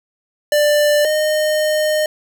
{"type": "tone pair in turn", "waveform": "square", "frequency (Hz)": [592, 612.9], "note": ["D5", "D#5"], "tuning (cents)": [14, -26], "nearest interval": "minor second", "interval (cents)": 60, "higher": "second", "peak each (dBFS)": [-12, -15], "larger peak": "first", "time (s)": [[0.52, 1.05], [1.05, 2.06]], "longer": "second", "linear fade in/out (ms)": 2, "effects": []}